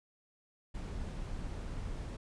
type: noise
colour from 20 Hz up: brown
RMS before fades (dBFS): -40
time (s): 0.74-2.17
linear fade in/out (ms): 10
effects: resampled to 22050 Hz